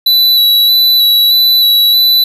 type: tone with vibrato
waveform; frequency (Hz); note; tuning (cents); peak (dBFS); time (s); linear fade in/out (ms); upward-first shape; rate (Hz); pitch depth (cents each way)
square; 3951; B7; 0; -6; 0.06-2.24; 5; square; 1.6; 14
effects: none